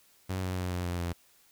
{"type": "tone with pitch steps", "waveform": "sawtooth", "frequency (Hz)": [93.7, 92.2, 90.72, 89.26, 87.83, 86.42], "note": ["F#2", "F#2", "F#2", "F2", "F2", "F2"], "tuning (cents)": [22, -6, -34, 38, 10, -18], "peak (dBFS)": -27, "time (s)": [0.29, 1.13], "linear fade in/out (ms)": 10, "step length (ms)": 140, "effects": ["white hiss -63 dBFS RMS until 1.51 s"]}